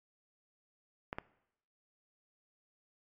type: clicks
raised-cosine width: 0.5 ms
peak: -22 dBFS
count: 2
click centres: 1.129 / 1.185 s
effects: noise-tail reverb RT60 0.8 s tail -21 dB re dry + AAC 32 kbps